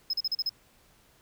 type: tone bursts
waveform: sine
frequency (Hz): 5130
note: E8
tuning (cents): -48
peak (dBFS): -23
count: 6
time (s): 0.1-0.494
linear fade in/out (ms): 5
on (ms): 34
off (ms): 38
effects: tanh soft clip ceiling -25 dBFS + pink hiss -62 dBFS RMS until 1.21 s